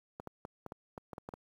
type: clicks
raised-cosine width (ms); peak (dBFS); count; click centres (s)
1; -28; 10; 0.199 / 0.273 / 0.451 / 0.663 / 0.721 / 0.978 / 1.132 / 1.181 / 1.289 / 1.338
effects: high-pass 80 Hz 12 dB/octave + 10-bit